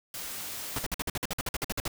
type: noise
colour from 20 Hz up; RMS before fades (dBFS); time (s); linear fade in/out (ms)
white; -38; 0.14-0.84; 2
type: noise bursts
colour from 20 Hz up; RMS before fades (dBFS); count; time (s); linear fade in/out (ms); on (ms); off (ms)
pink; -31; 15; 0.76-1.879; 2; 27; 51
effects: none